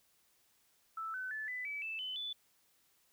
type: tone with pitch steps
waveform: sine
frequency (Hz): 1318.5 / 1514.6 / 1739.8 / 1998.5 / 2296 / 2637 / 3029 / 3480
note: E6 / F#6 / A6 / B6 / D7 / E7 / F#7 / A7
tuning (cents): 0 / +40 / -20 / +20 / -40 / 0 / +40 / -20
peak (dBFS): -38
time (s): 0.97-2.33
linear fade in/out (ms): 5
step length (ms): 170
effects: white hiss -72 dBFS RMS until 3.12 s